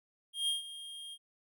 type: tone with ADSR envelope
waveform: square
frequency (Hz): 3226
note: G7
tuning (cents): +49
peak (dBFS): -29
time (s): 0.33-1.18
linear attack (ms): 150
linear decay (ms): 140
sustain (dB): -15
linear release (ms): 49
effects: none